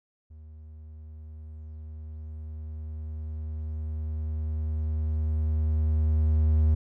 triangle tone with level ramp, 77.5 Hz, D#2, 6 cents flat, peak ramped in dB -42 to -16 dBFS, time 0.3-6.75 s, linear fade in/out 10 ms, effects none

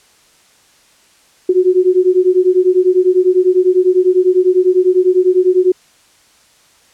sine beating tone pair, 361.9 / 371.9 Hz, F#4 / F#4, -38 / +9 cents, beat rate 10 Hz, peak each -11 dBFS, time 1.49-5.72 s, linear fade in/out 5 ms, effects white hiss -50 dBFS RMS until 6.93 s + low-pass 9000 Hz 12 dB/octave

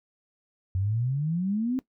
sine exponential sweep, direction up, 91 to 267.2 Hz, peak -24 dBFS, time 0.75-1.79 s, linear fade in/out 0 ms, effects noise-tail reverb RT60 0.1 s tail -18 dB re dry

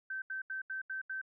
sine tone bursts, 1547 Hz, G6, 23 cents flat, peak -36 dBFS, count 6, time 0.1-1.215 s, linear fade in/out 5 ms, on 120 ms, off 79 ms, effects none

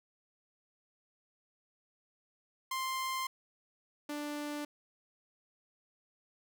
sawtooth tone pair in turn, 1049 / 294.4 Hz, C6 / D4, +4 / +4 cents, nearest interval octave + minor seventh, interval 2200 cents, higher first, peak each -30 / -33 dBFS, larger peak first, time 2.71-3.27 / 4.09-4.65 s, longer neither, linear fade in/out 5 ms, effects none

